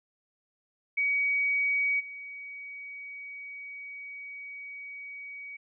sine tone with level steps, 2260 Hz, C#7, 33 cents sharp, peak -24 / -39 dBFS, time 0.97-5.57 s, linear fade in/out 10 ms, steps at 1.99 s, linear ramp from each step 20 ms, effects none

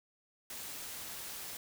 white noise, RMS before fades -44 dBFS, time 0.5-1.57 s, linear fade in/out 2 ms, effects none

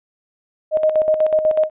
sine tone with tremolo, 622.3 Hz, D#5, in tune, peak -11 dBFS, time 0.71-1.7 s, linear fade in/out 50 ms, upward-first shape square, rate 8.1 Hz, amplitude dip 60%, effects resampled to 8000 Hz

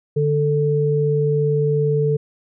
sine tone pair together, 147.1 / 441.4 Hz, D3 / A4, +3 / +5 cents, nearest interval octave + perfect fifth, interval 1902 cents, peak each -18 dBFS, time 0.16-2.17 s, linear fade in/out 10 ms, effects none

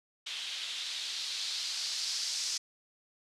violet noise with low-pass filter sweep, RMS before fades -36 dBFS, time 0.26-2.58 s, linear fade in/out 10 ms, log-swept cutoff 3200 to 5300 Hz, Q 2.5, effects low-pass 9000 Hz 12 dB/octave

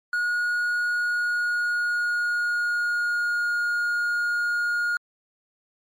triangle tone with pitch glide, 1446 to 1428.6 Hz, F#6 to F6, -40 to +39 cents, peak -20 dBFS, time 0.13-4.97 s, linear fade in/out 2 ms, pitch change -21 cents, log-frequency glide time 0.9-3.54 s, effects MP3 64 kbps

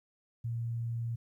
sine tone, 116.54 Hz, A#2, in tune, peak -32 dBFS, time 0.44-1.16 s, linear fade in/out 10 ms, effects 12-bit

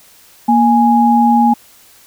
sine tone pair together, 235 / 830.6 Hz, A#3 / G#5, +14 / 0 cents, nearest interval octave + minor seventh, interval 2186 cents, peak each -10 dBFS, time 0.48-1.54 s, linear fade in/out 10 ms, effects white hiss -45 dBFS RMS until 2.06 s

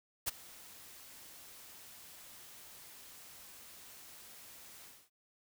white noise with ADSR envelope, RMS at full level -32 dBFS, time 0.26-5.1 s, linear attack 21 ms, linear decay 19 ms, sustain -22 dB, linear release 250 ms, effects noise-tail reverb RT60 0.1 s tail -25 dB re dry

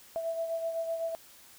sine beating tone pair, 659.3 / 667.2 Hz, E5 / E5, 0 / +21 cents, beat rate 7.9 Hz, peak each -31 / -40 dBFS, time 0.16-1.15 s, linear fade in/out 0 ms, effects white hiss -55 dBFS RMS until 1.58 s

